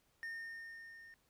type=tone with level ramp; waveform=triangle; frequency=1827 Hz; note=A#6; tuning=35 cents flat; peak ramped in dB=-39 to -53 dBFS; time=0.23-1.14 s; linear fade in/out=0 ms; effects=pink hiss -75 dBFS RMS until 1.29 s